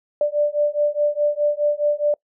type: beating tone pair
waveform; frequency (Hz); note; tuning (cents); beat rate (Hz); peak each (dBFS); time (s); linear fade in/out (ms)
sine; 587.3 / 592.1; D5 / D5; 0 / +14; 4.8; -20; 0.21-2.14; 2
effects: noise-tail reverb RT60 0.1 s tail -26 dB re dry